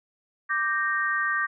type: chord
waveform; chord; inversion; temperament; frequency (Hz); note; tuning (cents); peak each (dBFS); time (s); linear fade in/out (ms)
sine; G minor; second; equal with one note detuned; 1174.7 / 1568 / 1856.1; D6 / G6 / Bb6; 0 / 0 / -8; -28 / -27 / -27; 0.49-1.47; 20
effects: none